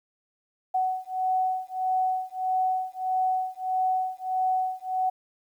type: beating tone pair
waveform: sine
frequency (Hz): 746 / 747.6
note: F#5 / F#5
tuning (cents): +14 / +18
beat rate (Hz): 1.6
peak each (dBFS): -27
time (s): 0.74-5.1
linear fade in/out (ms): 10
effects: 10-bit